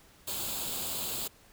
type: noise with comb filter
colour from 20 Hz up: white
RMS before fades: -35 dBFS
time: 0.27-1.28 s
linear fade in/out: 10 ms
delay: 0.26 ms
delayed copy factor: +0.65
effects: pink hiss -59 dBFS RMS until 1.52 s